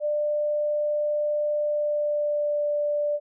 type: tone with pitch glide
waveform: sine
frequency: 595 to 588.8 Hz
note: D5 to D5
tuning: +22 to +4 cents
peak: -22 dBFS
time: 0-3.2 s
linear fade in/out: 50 ms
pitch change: -18 cents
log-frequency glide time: 1.56-2.64 s
effects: none